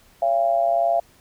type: tone with amplitude modulation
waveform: sine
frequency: 682 Hz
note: F5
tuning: 41 cents flat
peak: -13 dBFS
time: 0.22-1 s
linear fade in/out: 5 ms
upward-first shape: sine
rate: 122 Hz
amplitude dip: 80%
effects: pink hiss -55 dBFS RMS until 1.2 s